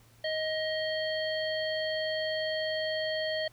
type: harmonic tone with a mistuned harmonic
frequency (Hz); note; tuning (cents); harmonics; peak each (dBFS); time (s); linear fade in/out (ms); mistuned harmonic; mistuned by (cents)
628; D#5; +16; 1 / 3 / 5 / 7; -31 / -36 / -38 / -39; 0.24-3.48; 5; 5; +25
effects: added 114 Hz sine -59 dBFS peak until 3.52 s + pink hiss -62 dBFS RMS until 3.52 s